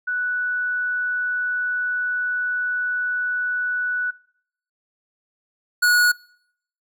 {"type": "tone pair in turn", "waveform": ["sine", "square"], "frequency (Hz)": [1480, 1458.8], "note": ["F#6", "F#6"], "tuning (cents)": [0, -25], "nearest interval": "unison", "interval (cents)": 25, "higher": "first", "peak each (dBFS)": [-21, -15], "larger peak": "second", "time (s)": [[0.07, 4.11], [5.82, 6.12]], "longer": "first", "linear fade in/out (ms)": 10, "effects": ["noise-tail reverb RT60 0.7 s tail -24 dB re dry"]}